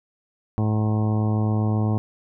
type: harmonic tone with a mistuned harmonic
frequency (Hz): 107.7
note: A2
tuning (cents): -37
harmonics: 1 / 2 / 3 / 4 / 5 / 6 / 7 / 8 / 9 / 10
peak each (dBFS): -20 / -25 / -31 / -35 / -38 / -39 / -36 / -42 / -41 / -41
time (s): 0.58-1.98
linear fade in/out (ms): 0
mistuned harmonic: 9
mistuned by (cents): -41
effects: none